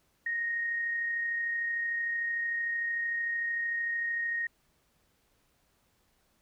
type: tone with amplitude modulation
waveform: sine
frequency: 1864.7 Hz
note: A#6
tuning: in tune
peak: -28 dBFS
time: 0.26-4.47 s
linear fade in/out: 5 ms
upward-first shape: sine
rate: 33.3 Hz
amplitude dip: 25%
effects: pink hiss -71 dBFS RMS until 6.41 s